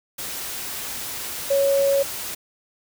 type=tone in noise; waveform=sine; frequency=554.4 Hz; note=C#5; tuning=in tune; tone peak=-16 dBFS; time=1.5-2.03 s; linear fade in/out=10 ms; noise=white; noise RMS=-31 dBFS; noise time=0.18-2.35 s; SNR=+12 dB; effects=none